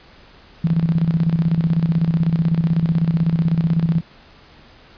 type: tone with tremolo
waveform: sine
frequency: 164.81 Hz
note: E3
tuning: in tune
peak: -12 dBFS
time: 0.64-4.01 s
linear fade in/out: 5 ms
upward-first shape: square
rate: 16 Hz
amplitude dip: 65%
effects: pink hiss -47 dBFS RMS until 4.97 s + resampled to 11025 Hz